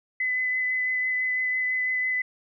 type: tone with vibrato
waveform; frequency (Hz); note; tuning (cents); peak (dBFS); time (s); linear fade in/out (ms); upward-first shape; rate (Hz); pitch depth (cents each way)
sine; 2015; B6; +34; -23; 0.2-2.22; 5; triangle; 6; 14
effects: none